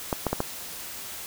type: clicks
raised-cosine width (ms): 1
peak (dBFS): -10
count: 4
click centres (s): 0.128 / 0.267 / 0.33 / 0.404
effects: white hiss -38 dBFS RMS until 1.26 s